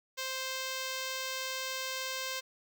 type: tone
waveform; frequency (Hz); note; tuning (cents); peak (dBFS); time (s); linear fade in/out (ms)
5% pulse; 523.3; C5; 0; -23; 0.17-2.41; 20
effects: none